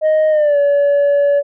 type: tone with pitch glide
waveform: sine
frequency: 622.3 to 570.7 Hz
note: D#5 to D5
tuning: 0 to -50 cents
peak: -7 dBFS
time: 0.01-1.43 s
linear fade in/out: 50 ms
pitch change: -150 cents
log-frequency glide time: 0.3-0.58 s
effects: tanh soft clip ceiling -9 dBFS